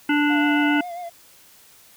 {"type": "harmonic tone", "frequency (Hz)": 293.8, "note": "D4", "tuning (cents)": 1, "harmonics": [1, 3, 5, 7, 9, 10], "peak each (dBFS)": [-18, -27, -24, -28, -31, -33], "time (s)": [0.09, 0.81], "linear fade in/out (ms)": 5}
{"type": "tone with vibrato", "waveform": "triangle", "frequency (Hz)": 698.5, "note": "F5", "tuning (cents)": 0, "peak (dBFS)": -28, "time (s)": [0.29, 1.1], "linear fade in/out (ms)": 20, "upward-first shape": "sine", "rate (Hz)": 7.4, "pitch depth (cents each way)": 49}
{"effects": ["white hiss -51 dBFS RMS until 1.96 s"]}